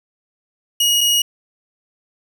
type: tone pair in turn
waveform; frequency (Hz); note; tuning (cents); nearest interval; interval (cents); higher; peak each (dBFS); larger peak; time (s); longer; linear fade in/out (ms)
sawtooth; 2889 / 2889; F#7 / F#7; -42 / -42; unison; 0; neither; -10; neither; 0.8-1.01 / 1.01-1.22; neither; 5
effects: none